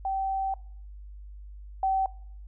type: tone pair in turn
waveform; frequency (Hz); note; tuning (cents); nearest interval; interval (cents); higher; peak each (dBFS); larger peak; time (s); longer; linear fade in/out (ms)
sine; 773 / 768.1; G5 / G5; -24 / -35; unison; 11; first; -26 / -22; second; 0.05-0.54 / 1.83-2.06; first; 2
effects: noise-tail reverb RT60 0.6 s tail -23 dB re dry + added 50 Hz sine -41 dBFS peak until 2.47 s